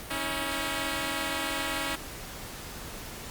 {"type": "tone pair together", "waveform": "5% pulse", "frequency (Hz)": [277.2, 320.4], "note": ["C#4", "E4"], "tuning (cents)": [0, -49], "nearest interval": "minor third", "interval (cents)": 251, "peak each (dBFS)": -21, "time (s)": [0.1, 1.96], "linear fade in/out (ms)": 10, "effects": ["pink hiss -41 dBFS RMS until 3.3 s", "Opus 48 kbps"]}